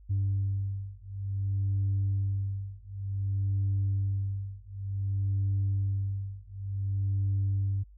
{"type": "beating tone pair", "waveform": "sine", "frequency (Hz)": [98, 98.55], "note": ["G2", "G2"], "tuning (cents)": [0, 10], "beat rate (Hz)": 0.55, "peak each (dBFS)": -29, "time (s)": [0.09, 7.84], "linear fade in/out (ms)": 20, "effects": ["tanh soft clip ceiling -22 dBFS", "added 50 Hz sine -50 dBFS peak until 7.97 s"]}